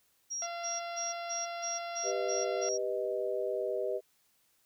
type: tone bursts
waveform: sine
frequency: 5650 Hz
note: F8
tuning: 19 cents sharp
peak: -34 dBFS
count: 8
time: 0.3-2.78 s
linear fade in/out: 20 ms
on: 170 ms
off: 160 ms
type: harmonic tone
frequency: 686 Hz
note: F5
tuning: 31 cents flat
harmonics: 1 / 2 / 3 / 4 / 5 / 6 / 7 / 8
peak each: -38 / -44 / -48 / -50 / -52 / -54 / -55 / -56 dBFS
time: 0.42-2.69 s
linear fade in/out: 2 ms
type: chord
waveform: sine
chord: G augmented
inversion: none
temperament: equal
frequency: 392 / 493.9 / 622.3 Hz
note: G4 / B4 / D#5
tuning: 0 / 0 / 0 cents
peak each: -35 dBFS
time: 2.03-4.01 s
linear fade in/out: 50 ms
effects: white hiss -71 dBFS RMS until 4.65 s